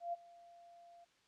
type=tone with ADSR envelope; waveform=sine; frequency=690 Hz; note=F5; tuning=21 cents flat; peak=-35 dBFS; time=0-1.05 s; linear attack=130 ms; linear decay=24 ms; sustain=-22 dB; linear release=14 ms; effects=white hiss -72 dBFS RMS until 1.27 s + low-pass 5000 Hz 12 dB/octave